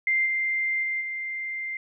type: tone with level steps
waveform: sine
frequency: 2093 Hz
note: C7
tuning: in tune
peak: -20 / -23 / -25 / -29 dBFS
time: 0.07-1.77 s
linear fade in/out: 2 ms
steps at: 0.25 / 0.82 / 1 s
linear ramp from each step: 20 ms
effects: none